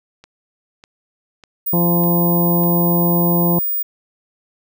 click train, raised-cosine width 0.2 ms, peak -24 dBFS, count 5, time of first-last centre 0.24-2.635 s, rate 1.67 Hz
sine tone, 15000 Hz, A#9, 10 cents sharp, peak -17 dBFS, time 1.66-3.83 s, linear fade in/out 10 ms
harmonic tone, 172.6 Hz, F3, 20 cents flat, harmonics 1 / 2 / 3 / 4 / 5 / 6, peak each -15 / -21 / -25 / -27 / -29 / -31 dBFS, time 1.73-3.59 s, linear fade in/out 2 ms
effects none

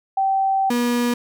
sine / 35% pulse tone pair in turn, 775 / 241.2 Hz, G5 / B3, -20 / -41 cents, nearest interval octave + minor sixth, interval 2021 cents, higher first, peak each -16 dBFS, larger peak neither, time 0.17-0.7 / 0.7-1.14 s, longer first, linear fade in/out 5 ms, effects none

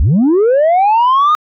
sine linear sweep, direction up, 49.78 to 1249 Hz, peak -5 dBFS, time 0-1.35 s, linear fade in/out 0 ms, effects tanh soft clip ceiling -6 dBFS

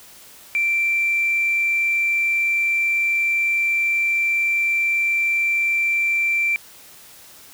sine tone, 2349 Hz, D7, in tune, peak -16 dBFS, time 0.55-6.56 s, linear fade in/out 0 ms, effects tanh soft clip ceiling -12 dBFS + white hiss -45 dBFS RMS until 7.53 s

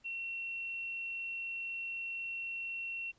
sine tone, 2722 Hz, F7, 45 cents flat, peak -37 dBFS, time 0.04-3.12 s, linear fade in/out 20 ms, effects pink hiss -70 dBFS RMS until 3.18 s + resampled to 16000 Hz

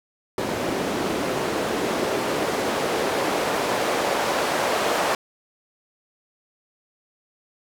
white noise with band-pass filter sweep, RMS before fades -24 dBFS, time 0.38-5.15 s, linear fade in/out 2 ms, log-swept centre 300 to 630 Hz, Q 1.1, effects none

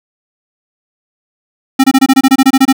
square tone bursts, 266.3 Hz, C4, 31 cents sharp, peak -4 dBFS, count 13, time 1.79-2.728 s, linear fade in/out 10 ms, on 50 ms, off 24 ms, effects none

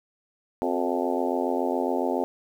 harmonic tone with a mistuned harmonic, 87.2 Hz, F2, 2 cents flat, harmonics 3 / 4 / 5 / 6 / 7 / 8 / 9 / 10, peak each -29 / -30 / -31 / -32 / -32 / -33 / -34 / -34 dBFS, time 0.62-2.24 s, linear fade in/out 0 ms, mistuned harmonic 4, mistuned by +50 cents, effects 9-bit

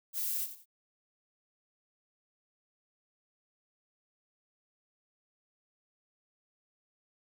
violet noise with echo, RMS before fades -34 dBFS, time 0.13-0.48 s, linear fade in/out 50 ms, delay 89 ms, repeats 2, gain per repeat -11 dB, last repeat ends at 0.658 s, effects none

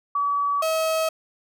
sine / 35% pulse tone pair in turn, 1142 / 640.9 Hz, D6 / E5, -49 / -49 cents, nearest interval minor seventh, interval 1000 cents, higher first, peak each -20 / -19 dBFS, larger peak second, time 0.15-0.62 / 0.62-1.09 s, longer neither, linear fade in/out 5 ms, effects none

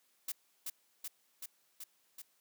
blue noise with echo, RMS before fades -38 dBFS, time 0.28-0.32 s, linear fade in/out 5 ms, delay 380 ms, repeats 5, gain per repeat -2 dB, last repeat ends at 2.22 s, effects white hiss -73 dBFS RMS until 2.4 s + high-pass 200 Hz 12 dB/octave

